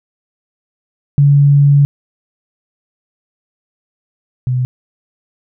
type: tone pair in turn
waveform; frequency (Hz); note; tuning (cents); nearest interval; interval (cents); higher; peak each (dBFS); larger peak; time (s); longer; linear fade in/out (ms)
sine; 142.4 / 126.34; C#3 / B2; +47 / +40; major second; 207; first; -5 / -12; first; 1.18-1.85 / 4.47-4.65; first; 0
effects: none